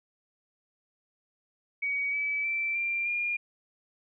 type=tone with pitch steps; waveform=sine; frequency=2258 / 2296 / 2335 / 2374 / 2414 Hz; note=C#7 / D7 / D7 / D7 / D7; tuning=+31 / -40 / -11 / +18 / +47 cents; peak=-27 dBFS; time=1.82-3.37 s; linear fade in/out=10 ms; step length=310 ms; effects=none